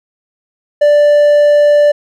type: tone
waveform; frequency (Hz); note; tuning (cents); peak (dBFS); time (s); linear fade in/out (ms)
triangle; 587.3; D5; 0; -3; 0.81-1.92; 10
effects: none